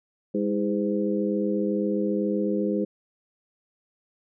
harmonic tone with a mistuned harmonic, 102.1 Hz, G#2, 29 cents flat, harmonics 2 / 3 / 4 / 5, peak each -26 / -28 / -29 / -30 dBFS, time 0.34-2.85 s, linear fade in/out 10 ms, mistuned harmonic 3, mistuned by +79 cents, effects none

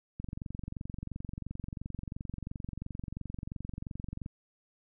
click train, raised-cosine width 5 ms, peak -26 dBFS, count 94, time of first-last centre 0.2-4.261 s, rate 22.9 Hz, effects none

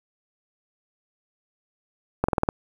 slowing click train, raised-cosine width 1 ms, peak -6 dBFS, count 6, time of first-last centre 2.24-2.489 s, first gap 45 ms, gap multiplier 1.05, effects 7-bit

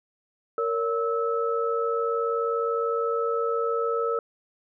sine tone cluster, 463.5 / 563 / 1303 Hz, A#4 / C#5 / E6, -10 / +27 / -20 cents, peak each -25 / -32 / -28 dBFS, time 0.58-4.19 s, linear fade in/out 2 ms, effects none

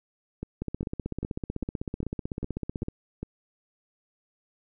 two click trains, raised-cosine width 3 ms, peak -18 / -20 dBFS, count 37 / 8, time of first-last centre 0.62-2.884 / 0.43-3.23 s, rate 15.9 / 2.5 Hz, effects none

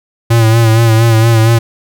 square tone with vibrato, 113.6 Hz, A#2, 44 cents flat, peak -6 dBFS, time 0.3-1.59 s, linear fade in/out 10 ms, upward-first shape sine, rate 4.3 Hz, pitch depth 46 cents each way, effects none

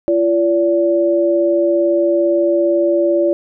sine tone pair together, 341.7 / 576 Hz, F4 / D5, -38 / -34 cents, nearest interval major sixth, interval 904 cents, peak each -14 dBFS, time 0.08-3.33 s, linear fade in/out 0 ms, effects none

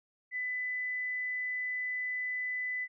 sine tone, 2000 Hz, B6, 21 cents sharp, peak -32 dBFS, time 0.31-2.88 s, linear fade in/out 50 ms, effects none

